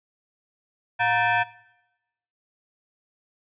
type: tone with frequency modulation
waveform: sine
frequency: 111.4 Hz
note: A2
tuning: 22 cents sharp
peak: -19 dBFS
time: 0.99-1.44 s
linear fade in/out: 20 ms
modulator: 826 Hz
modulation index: 2.6
effects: noise-tail reverb RT60 0.9 s tail -19 dB re dry + resampled to 8000 Hz